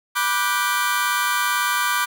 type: chord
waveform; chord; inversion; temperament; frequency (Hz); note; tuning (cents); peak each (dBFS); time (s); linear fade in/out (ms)
sawtooth; G major seventh; first; just; 980 / 1176 / 1470 / 1568; B5 / D6 / F#6 / G6; -14 / +2 / -12 / 0; -21 / -19 / -21 / -22; 0.15-2.06; 20
effects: none